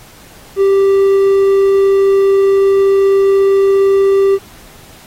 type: tone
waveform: triangle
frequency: 392 Hz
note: G4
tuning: in tune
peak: -5 dBFS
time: 0.56-4.39 s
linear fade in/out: 50 ms
effects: pink hiss -40 dBFS RMS until 5.06 s + AAC 48 kbps